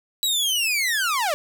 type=linear sweep; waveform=sawtooth; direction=down; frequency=3951 to 554.4 Hz; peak=-17 dBFS; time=0.23-1.34 s; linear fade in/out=0 ms; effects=9-bit